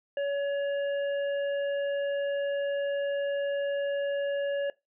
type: harmonic tone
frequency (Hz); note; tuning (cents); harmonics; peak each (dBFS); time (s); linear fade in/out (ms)
564; C#5; +30; 1 / 3 / 5; -27 / -39 / -45; 0.17-4.7; 2
effects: noise-tail reverb RT60 0.2 s tail -21 dB re dry